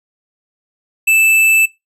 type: tone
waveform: square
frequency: 2637 Hz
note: E7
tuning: in tune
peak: -9 dBFS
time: 1.07-1.66 s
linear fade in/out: 10 ms
effects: noise-tail reverb RT60 0.2 s tail -20 dB re dry + resampled to 32000 Hz